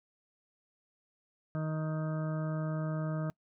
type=harmonic tone; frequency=156.4 Hz; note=D#3; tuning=9 cents sharp; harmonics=1 / 2 / 3 / 4 / 6 / 7 / 8 / 9 / 10; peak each=-32 / -42 / -50 / -41 / -53 / -57 / -47 / -58 / -52 dBFS; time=1.55-3.3 s; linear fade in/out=0 ms; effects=noise-tail reverb RT60 0.1 s tail -24 dB re dry

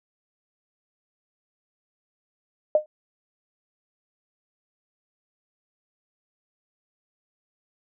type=tone with exponential decay; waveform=sine; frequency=610 Hz; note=D#5; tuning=34 cents flat; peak=-11 dBFS; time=2.75-2.86 s; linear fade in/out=2 ms; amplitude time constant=23 ms; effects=none

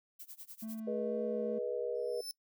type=noise with tremolo; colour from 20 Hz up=violet; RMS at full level=-47 dBFS; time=0.19-0.8 s; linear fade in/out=10 ms; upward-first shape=sine; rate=10 Hz; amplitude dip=95%
type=tone with vibrato; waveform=triangle; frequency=220 Hz; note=A3; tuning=in tune; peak=-37 dBFS; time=0.62-1.59 s; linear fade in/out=10 ms; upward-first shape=sine; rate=2.2 Hz; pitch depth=11 cents each way
type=chord; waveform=sine; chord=G# minor; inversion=none; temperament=equal with one note detuned; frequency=415.3 / 483.4 / 622.3 Hz; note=G#4 / B4 / D#5; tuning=0 / -37 / 0 cents; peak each=-40 / -35 / -41 dBFS; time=0.87-2.21 s; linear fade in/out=5 ms
type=tone with exponential growth; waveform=sawtooth; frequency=5280 Hz; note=E8; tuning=2 cents sharp; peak=-34 dBFS; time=1.95-2.31 s; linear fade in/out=0 ms; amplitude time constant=77 ms
effects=noise-tail reverb RT60 0.1 s tail -23 dB re dry

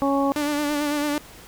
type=harmonic tone; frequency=277.2 Hz; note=C#4; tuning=in tune; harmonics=1 / 2 / 3 / 4; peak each=-21 / -24 / -26 / -27 dBFS; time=0.02-0.32 s; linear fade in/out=0 ms
type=tone with vibrato; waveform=sawtooth; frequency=293.7 Hz; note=D4; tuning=in tune; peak=-18 dBFS; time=0.36-1.18 s; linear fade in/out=0 ms; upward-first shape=sine; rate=9 Hz; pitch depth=36 cents each way
effects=pink hiss -45 dBFS RMS until 1.47 s

